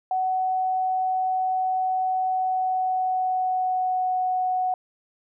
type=tone with pitch glide; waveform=sine; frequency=748 to 739.4 Hz; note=F#5 to F#5; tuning=+19 to -1 cents; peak=-21 dBFS; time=0.11-4.74 s; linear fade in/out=2 ms; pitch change=-20 cents; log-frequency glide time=2.3-4.15 s; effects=none

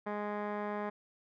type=tone with low-pass filter; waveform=15% pulse; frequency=207.7 Hz; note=G#3; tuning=in tune; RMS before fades=-37 dBFS; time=0.06-0.9 s; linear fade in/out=10 ms; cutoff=1400 Hz; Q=4.3; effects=none

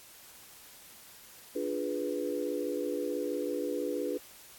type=chord; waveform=sine; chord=D diminished seventh; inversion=none; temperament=equal; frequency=293.7 / 349.2 / 415.3 / 493.9 Hz; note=D4 / F4 / Ab4 / Cb5; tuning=0 / 0 / 0 / 0 cents; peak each=-36 / -38 / -36 / -35 dBFS; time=1.55-4.18 s; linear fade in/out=10 ms; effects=white hiss -53 dBFS RMS until 4.58 s + AAC 64 kbps

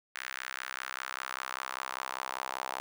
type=tone with high-pass filter sweep; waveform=sawtooth; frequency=65.1 Hz; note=C2; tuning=8 cents flat; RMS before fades=-39 dBFS; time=0.15-2.8 s; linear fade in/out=0 ms; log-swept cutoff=1700 to 860 Hz; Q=2.3; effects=none

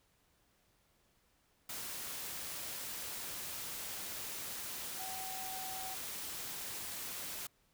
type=tone in noise; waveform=sine; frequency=758 Hz; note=F#5; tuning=42 cents sharp; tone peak=-45 dBFS; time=4.99-5.95 s; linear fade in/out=5 ms; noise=white; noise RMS=-43 dBFS; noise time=1.69-7.47 s; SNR=-5 dB; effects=pink hiss -73 dBFS RMS until 7.73 s

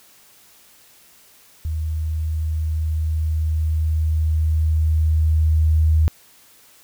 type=tone with level ramp; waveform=sine; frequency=78.6 Hz; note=D#2; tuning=18 cents sharp; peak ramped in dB=-21 to -12 dBFS; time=1.65-6.08 s; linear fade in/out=0 ms; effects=white hiss -51 dBFS RMS until 6.83 s

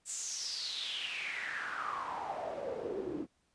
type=noise with band-pass filter sweep; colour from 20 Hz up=pink; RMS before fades=-39 dBFS; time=0.05-3.27 s; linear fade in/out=50 ms; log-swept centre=8000 to 290 Hz; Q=6.4; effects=pink hiss -75 dBFS RMS until 3.54 s + resampled to 22050 Hz

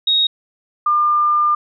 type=tone pair in turn; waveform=sine; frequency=3761 / 1200.1 Hz; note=A#7 / D6; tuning=+15 / +37 cents; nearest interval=octave + minor sixth; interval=1978 cents; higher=first; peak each=-12 dBFS; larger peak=neither; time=0.07-0.27 / 0.86-1.55 s; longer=second; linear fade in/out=5 ms; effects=none

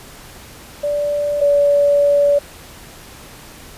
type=tone pair in turn; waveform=sine; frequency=583 / 574 Hz; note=D5 / D5; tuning=-13 / -40 cents; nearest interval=unison; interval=27 cents; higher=first; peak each=-16 / -10 dBFS; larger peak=second; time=0.83-1.41 / 1.41-2.39 s; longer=second; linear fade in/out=10 ms; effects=pink hiss -39 dBFS RMS until 3.77 s + resampled to 32000 Hz

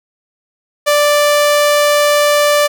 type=tone; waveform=sawtooth; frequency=587.3 Hz; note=D5; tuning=in tune; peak=-5 dBFS; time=0.86-2.68 s; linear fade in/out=20 ms; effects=none

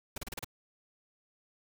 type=noise bursts; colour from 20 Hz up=pink; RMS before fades=-38 dBFS; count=6; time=0.16-0.445 s; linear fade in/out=5 ms; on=20 ms; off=33 ms; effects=none

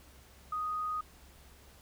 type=tone; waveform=sine; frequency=1244.5 Hz; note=D#6; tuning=in tune; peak=-32 dBFS; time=0.52-1.01 s; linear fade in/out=5 ms; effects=added 67 Hz sine -58 dBFS peak until 1.81 s + pink hiss -59 dBFS RMS until 1.81 s

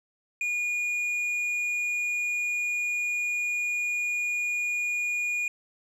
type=tone with tanh clipping; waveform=sine; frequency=2440 Hz; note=D#7; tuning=34 cents flat; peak=-27 dBFS; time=0.41-5.48 s; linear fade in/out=2 ms; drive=6 dB; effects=none

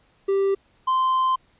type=tone pair in turn; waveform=triangle; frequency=392 / 1039.6 Hz; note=G4 / C6; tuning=0 / -11 cents; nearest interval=octave + perfect fourth; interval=1689 cents; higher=second; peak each=-16 dBFS; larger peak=neither; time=0.28-0.55 / 0.87-1.36 s; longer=second; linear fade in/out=10 ms; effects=pink hiss -61 dBFS RMS until 1.59 s + resampled to 8000 Hz

